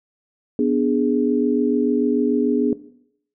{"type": "chord", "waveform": "sine", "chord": "G# diminished", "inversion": "first", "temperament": "equal", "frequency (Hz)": [246.9, 293.7, 415.3], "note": ["B3", "D4", "G#4"], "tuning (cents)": [0, 0, 0], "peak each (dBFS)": [-19, -20, -21], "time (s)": [0.59, 2.73], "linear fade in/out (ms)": 2, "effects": ["noise-tail reverb RT60 0.7 s tail -17 dB re dry"]}